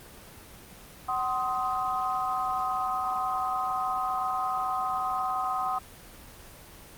sine chord, C diminished, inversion second, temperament just, 753.5 / 1046.5 / 1255.8 Hz, Gb5 / C6 / Eb6, +31 / 0 / +16 cents, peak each -30 / -31 / -30 dBFS, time 1.08-5.79 s, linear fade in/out 10 ms, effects pink hiss -48 dBFS RMS until 6.97 s + Opus 24 kbps

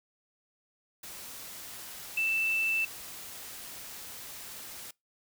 sine tone in noise, 2654 Hz, E7, 11 cents sharp, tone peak -26 dBFS, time 2.17-2.85 s, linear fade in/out 5 ms, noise white, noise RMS -44 dBFS, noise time 1.03-4.91 s, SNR +15 dB, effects noise-tail reverb RT60 0.2 s tail -24 dB re dry

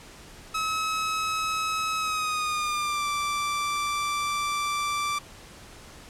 sawtooth tone with pitch glide, 1285 to 1171.6 Hz, E6 to D6, -45 to -5 cents, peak -22 dBFS, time 0.54-5.19 s, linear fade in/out 10 ms, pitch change -160 cents, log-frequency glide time 1.97-3.07 s, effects pink hiss -47 dBFS RMS until 6.09 s + low-pass 10000 Hz 12 dB/octave

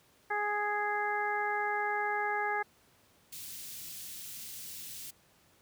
harmonic tone, 415.3 Hz, G#4, in tune, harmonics 1 / 2 / 3 / 4 / 5, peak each -38 / -33 / -39 / -35 / -39 dBFS, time 0.3-2.63 s, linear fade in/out 10 ms
white band-stop noise, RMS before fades -44 dBFS, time 3.32-5.11 s, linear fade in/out 10 ms, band 190 to 3000 Hz, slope 12 dB/octave
effects pink hiss -65 dBFS RMS until 5.61 s + high-pass 80 Hz 12 dB/octave

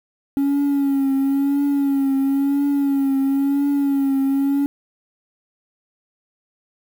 triangle tone with vibrato, 277.2 Hz, C#4, in tune, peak -13 dBFS, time 0.37-4.66 s, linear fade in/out 0 ms, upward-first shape triangle, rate 0.98 Hz, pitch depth 47 cents each way, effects tanh soft clip ceiling -10 dBFS + 7-bit

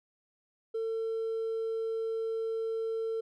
triangle tone with hard clipping, 450 Hz, A4, 39 cents sharp, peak -30 dBFS, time 0.74-3.21 s, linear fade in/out 10 ms, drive 2 dB, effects none

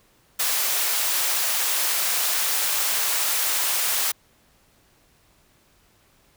white high-pass noise, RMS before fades -23 dBFS, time 0.39-4.12 s, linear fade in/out 10 ms, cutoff 610 Hz, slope 12 dB/octave, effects pink hiss -60 dBFS RMS until 6.36 s

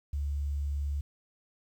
sine tone, 71.5 Hz, D2, 46 cents flat, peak -29 dBFS, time 0.13-1.01 s, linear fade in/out 5 ms, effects 10-bit

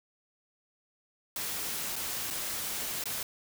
white noise with dropouts, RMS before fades -35 dBFS, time 1.36-3.23 s, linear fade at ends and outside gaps 2 ms, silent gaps 1.958-1.962 / 2.304-2.307 / 3.039-3.056 s, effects none

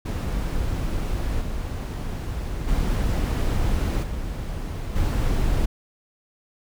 brown noise with level steps, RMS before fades -25 / -28 / -22 / -29 / -22 dBFS, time 0.05-5.66 s, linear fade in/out 10 ms, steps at 1.4 / 2.67 / 4.02 / 4.95 s, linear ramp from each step 20 ms, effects none

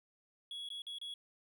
triangle tone with dropouts, 3351 Hz, G#7, 15 cents sharp, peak -40 dBFS, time 0.51-1.14 s, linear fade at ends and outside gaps 2 ms, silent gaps 0.689-0.702 / 0.82-0.867 / 0.985-1.014 s, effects none

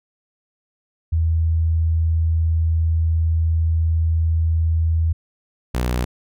sine / sawtooth tone pair in turn, 81.4 / 61.37 Hz, E2 / B1, -21 / -10 cents, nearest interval perfect fourth, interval 489 cents, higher first, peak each -15 / -15 dBFS, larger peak neither, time 1.12-5.13 / 5.74-6.05 s, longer first, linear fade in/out 10 ms, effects none

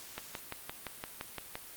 click train, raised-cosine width 0.3 ms, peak -21 dBFS, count 9, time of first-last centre 0.18-1.555 s, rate 5.82 Hz, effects white hiss -49 dBFS RMS until 1.76 s + Opus 48 kbps

